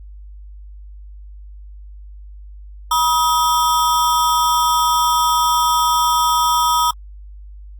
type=ring-modulated tone; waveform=square; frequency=1116 Hz; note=C#6; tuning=11 cents sharp; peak=-11 dBFS; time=2.91-6.91 s; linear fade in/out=5 ms; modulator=150 Hz; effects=added 50 Hz sine -34 dBFS peak until 7.79 s + Opus 48 kbps